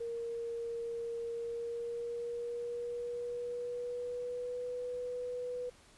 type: tone with pitch glide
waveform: sine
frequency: 466.2 to 493.9 Hz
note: A#4 to B4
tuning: 0 to 0 cents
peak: -36 dBFS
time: 0-5.7 s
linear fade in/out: 10 ms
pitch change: +100 cents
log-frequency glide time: 1.32-4.67 s
effects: pink hiss -61 dBFS RMS until 5.97 s + resampled to 24000 Hz